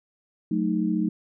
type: chord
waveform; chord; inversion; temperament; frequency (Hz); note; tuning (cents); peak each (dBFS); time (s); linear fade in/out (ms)
sine; D# diminished; first; equal; 185 / 220 / 311.1; F#3 / A3 / D#4; 0 / 0 / 0; -26; 0.51-1.09; 5
effects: none